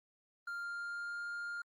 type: tone with pitch glide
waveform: triangle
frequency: 1396.9 to 1406.6 Hz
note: F6 to F6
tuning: 0 to +12 cents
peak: -37 dBFS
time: 0.47-1.62 s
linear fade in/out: 5 ms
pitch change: +12 cents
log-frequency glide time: 0.6-1.23 s
effects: Opus 32 kbps